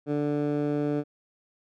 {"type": "tone with band-pass filter", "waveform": "15% pulse", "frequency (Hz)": 146.83, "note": "D3", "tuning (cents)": 0, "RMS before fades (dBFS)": -27, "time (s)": [0.06, 1.04], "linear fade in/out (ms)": 50, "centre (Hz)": 320, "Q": 1, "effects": []}